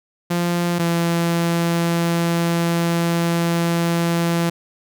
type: tone pair in turn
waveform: sawtooth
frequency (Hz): 173.3 / 169.34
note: F3 / E3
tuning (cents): -13 / +47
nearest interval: unison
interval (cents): 40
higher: first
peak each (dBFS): -14 / -13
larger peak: second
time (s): 0.3-0.79 / 0.79-4.5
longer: second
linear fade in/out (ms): 10
effects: none